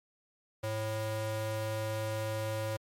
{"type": "ring-modulated tone", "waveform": "square", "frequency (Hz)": 220, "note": "A3", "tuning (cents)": 0, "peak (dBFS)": -30, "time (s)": [0.63, 2.77], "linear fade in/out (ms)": 10, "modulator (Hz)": 326, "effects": ["MP3 64 kbps"]}